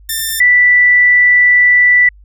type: tone pair in turn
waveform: 5% pulse / sine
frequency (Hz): 1791 / 1970.8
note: A6 / B6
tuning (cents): +30 / -4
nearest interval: major second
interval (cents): 166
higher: second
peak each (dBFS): -5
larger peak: neither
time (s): 0.09-0.4 / 0.4-2.09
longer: second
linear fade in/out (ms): 5
effects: added 50 Hz sine -38 dBFS peak until 2.24 s